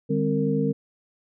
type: tone cluster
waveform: sine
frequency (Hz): 151.2 / 201 / 264.3 / 459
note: D#3 / G3 / C4 / A#4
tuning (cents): -49 / +44 / +18 / -27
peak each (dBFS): -26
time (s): 0.09-0.73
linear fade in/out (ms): 20
effects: none